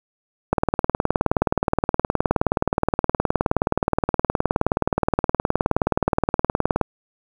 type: click train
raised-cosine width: 1 ms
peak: -3 dBFS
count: 121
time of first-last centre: 0.53-6.813 s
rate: 19.1 Hz
effects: 7-bit